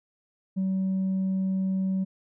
triangle tone with tanh clipping, 190 Hz, F#3, 46 cents sharp, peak -24 dBFS, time 0.56-2.05 s, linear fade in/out 20 ms, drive 6 dB, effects none

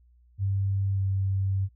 sine tone with pitch glide, 98 to 96.76 Hz, G2 to G2, 0 to -22 cents, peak -23 dBFS, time 0.38-1.69 s, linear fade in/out 50 ms, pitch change -22 cents, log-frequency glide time 0.94-1 s, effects added 60 Hz sine -56 dBFS peak until 1.75 s

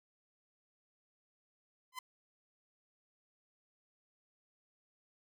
sawtooth tone with exponential growth, 1022 Hz, C6, 41 cents flat, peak -34 dBFS, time 1.92-1.99 s, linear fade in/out 5 ms, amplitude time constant 15 ms, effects none

